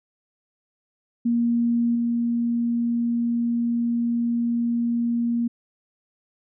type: tone with level steps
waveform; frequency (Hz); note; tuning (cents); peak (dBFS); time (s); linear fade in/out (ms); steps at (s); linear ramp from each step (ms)
sine; 235.6; A#3; +19; -18 / -20; 1.25-5.48; 10; 1.95; 5
effects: none